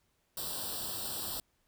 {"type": "noise with comb filter", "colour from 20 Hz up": "white", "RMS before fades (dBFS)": -38, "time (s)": [0.37, 1.4], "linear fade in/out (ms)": 2, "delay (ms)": 0.23, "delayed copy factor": 1, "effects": ["pink hiss -75 dBFS RMS until 1.67 s"]}